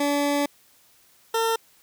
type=tone pair in turn; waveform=20% pulse; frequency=287.1 / 453.1 Hz; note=D4 / A#4; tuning=-39 / -49 cents; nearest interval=minor sixth; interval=790 cents; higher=second; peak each=-16 dBFS; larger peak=neither; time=0-0.46 / 1.34-1.56 s; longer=first; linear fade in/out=5 ms; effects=white hiss -58 dBFS RMS until 1.82 s